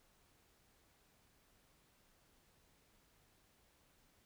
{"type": "silence", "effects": ["pink hiss -72 dBFS RMS until 4.25 s"]}